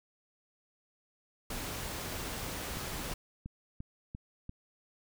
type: noise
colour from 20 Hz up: pink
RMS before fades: -39 dBFS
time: 1.5-3.14 s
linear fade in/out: 5 ms
type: click train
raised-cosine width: 5 ms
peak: -29 dBFS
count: 6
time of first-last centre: 2.77-4.494 s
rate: 2.9 Hz
effects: none